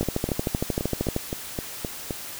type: two click trains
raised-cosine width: 2 ms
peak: -14 / -10 dBFS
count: 9 / 16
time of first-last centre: 0.03-2.108 / 0.01-1.164 s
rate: 3.85 / 13 Hz
effects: white hiss -37 dBFS RMS until 2.39 s